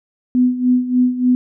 sine tone with tremolo, 250 Hz, B3, 21 cents sharp, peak -9 dBFS, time 0.35-1.35 s, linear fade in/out 0 ms, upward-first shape sine, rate 3.4 Hz, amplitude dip 75%, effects none

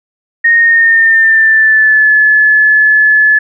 sine tone with pitch glide, 1855 to 1720.8 Hz, A#6 to A6, -9 to -39 cents, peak -4 dBFS, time 0.44-3.39 s, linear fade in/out 10 ms, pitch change -130 cents, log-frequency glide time 0.58-2.11 s, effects none

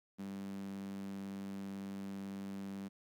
sawtooth tone with high-pass filter, 98 Hz, G2, in tune, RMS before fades -44 dBFS, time 0.18-2.89 s, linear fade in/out 20 ms, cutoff 210 Hz, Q 5.3, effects none

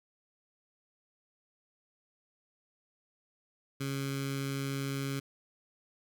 15% pulse tone with notch filter, 137.4 Hz, C#3, 15 cents flat, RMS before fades -35 dBFS, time 3.8-5.2 s, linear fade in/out 10 ms, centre 670 Hz, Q 0.61, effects none

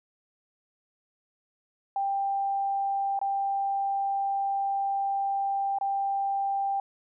sine tone with dropouts, 790 Hz, G5, 13 cents sharp, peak -25 dBFS, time 1.96-6.8 s, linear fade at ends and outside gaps 2 ms, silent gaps 3.191-3.214 / 5.786-5.811 s, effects none

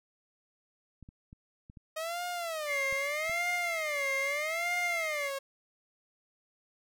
clicks, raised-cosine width 5 ms, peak -37 dBFS, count 7, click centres 1.027 / 1.089 / 1.329 / 1.699 / 1.772 / 2.926 / 3.296 s
sawtooth tone with vibrato, 622.3 Hz, D#5, in tune, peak -30 dBFS, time 1.96-5.39 s, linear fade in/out 10 ms, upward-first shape sine, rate 0.8 Hz, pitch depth 230 cents each way
triangle tone with tremolo, 2111 Hz, C7, 15 cents sharp, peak -28 dBFS, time 2.66-5.31 s, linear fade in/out 50 ms, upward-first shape sine, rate 1.5 Hz, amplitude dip 40%
effects none

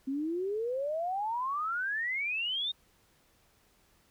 sine exponential sweep, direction up, 261.6 to 3729 Hz, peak -30 dBFS, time 0.07-2.72 s, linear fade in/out 10 ms, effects pink hiss -67 dBFS RMS until 4.1 s

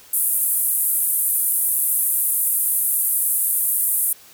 pink band-pass noise, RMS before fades -20 dBFS, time 0.13-4.13 s, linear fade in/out 5 ms, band 9400 to 15000 Hz, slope 48 dB/octave, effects white hiss -47 dBFS RMS until 4.33 s

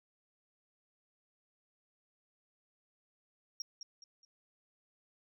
sine tone with echo, 5588 Hz, F8, in tune, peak -34 dBFS, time 3.6-3.62 s, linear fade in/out 2 ms, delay 210 ms, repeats 3, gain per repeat -9 dB, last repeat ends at 4.25 s, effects tanh soft clip ceiling -36 dBFS

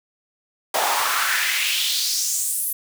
pink noise with high-pass filter sweep, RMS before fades -22 dBFS, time 0.74-2.73 s, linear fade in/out 5 ms, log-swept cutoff 670 to 12000 Hz, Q 2.8, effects none

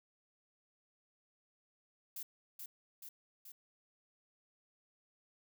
violet noise with echo, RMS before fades -44 dBFS, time 2.16-2.23 s, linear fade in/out 5 ms, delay 430 ms, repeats 3, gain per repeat -3 dB, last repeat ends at 3.52 s, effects none

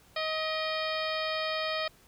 harmonic tone with a mistuned harmonic, 630 Hz, D#5, 21 cents sharp, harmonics 1 / 2 / 3 / 4 / 5 / 6 / 7 / 8, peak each -33 / -36 / -38 / -39 / -40 / -41 / -41 / -42 dBFS, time 0.16-1.88 s, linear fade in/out 5 ms, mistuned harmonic 4, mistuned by -67 cents, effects pink hiss -60 dBFS RMS until 2.07 s

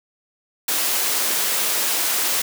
white high-pass noise, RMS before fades -21 dBFS, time 0.68-2.42 s, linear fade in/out 5 ms, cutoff 280 Hz, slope 12 dB/octave, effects none

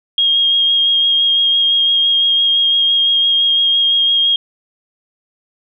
sine tone with vibrato, 3250 Hz, G#7, 38 cents flat, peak -10 dBFS, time 0.18-4.36 s, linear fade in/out 2 ms, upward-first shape sine, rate 5.9 Hz, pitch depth 13 cents each way, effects none

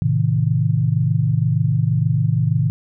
sine chord, A diminished, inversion none, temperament just, 110 / 132 / 158.4 Hz, A2 / C3 / Eb3, 0 / +16 / +31 cents, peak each -19 dBFS, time 0.02-2.7 s, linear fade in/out 0 ms, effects none

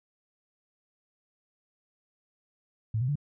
sine tone with pitch steps, 110 / 126.36 / 145.15 Hz, A2 / B2 / D3, 0 / +40 / -20 cents, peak -25 dBFS, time 2.94-3.156 s, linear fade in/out 5 ms, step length 72 ms, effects none

